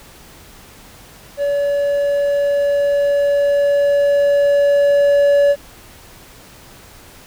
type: tone with level ramp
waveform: triangle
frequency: 570 Hz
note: C#5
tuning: 48 cents sharp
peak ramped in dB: -13 to -7 dBFS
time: 1.37-5.56 s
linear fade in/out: 50 ms
effects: pink hiss -42 dBFS RMS until 7.26 s